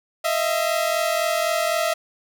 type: tone pair together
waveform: sawtooth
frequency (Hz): 631 / 674.9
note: D#5 / E5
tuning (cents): +24 / +41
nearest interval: minor second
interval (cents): 117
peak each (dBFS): -19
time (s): 0.24-1.94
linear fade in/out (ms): 10
effects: none